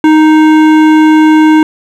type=tone with hard clipping; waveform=sine; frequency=311.1 Hz; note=D#4; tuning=in tune; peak=-4 dBFS; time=0.04-1.63 s; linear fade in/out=2 ms; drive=14 dB; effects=none